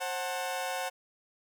sawtooth chord, F# diminished, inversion second, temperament just, 532.8 / 740 / 888 Hz, C5 / F#5 / A5, +31 / 0 / +16 cents, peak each -33 / -31 / -36 dBFS, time 0-0.9 s, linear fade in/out 20 ms, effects none

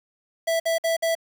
square tone bursts, 659.3 Hz, E5, in tune, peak -21 dBFS, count 4, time 0.47-1.152 s, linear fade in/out 10 ms, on 130 ms, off 54 ms, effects 8-bit

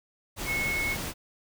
sine tone in noise, 2189 Hz, C#7, 22 cents flat, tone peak -27 dBFS, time 0.45-0.97 s, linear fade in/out 50 ms, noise pink, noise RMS -34 dBFS, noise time 0.36-1.14 s, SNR +4 dB, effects none

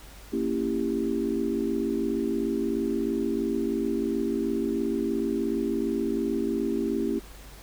sine tone cluster, 229.8 / 276.3 / 333 / 395.9 Hz, A#3 / C#4 / E4 / G4, -25 / -6 / +18 / +17 cents, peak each -30 dBFS, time 0.32-7.2 s, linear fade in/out 20 ms, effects added 50 Hz sine -45 dBFS peak until 7.62 s + pink hiss -49 dBFS RMS until 7.62 s

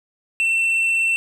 triangle tone with tanh clipping, 2692 Hz, E7, 36 cents sharp, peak -17 dBFS, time 0.4-1.16 s, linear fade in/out 0 ms, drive 8 dB, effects none

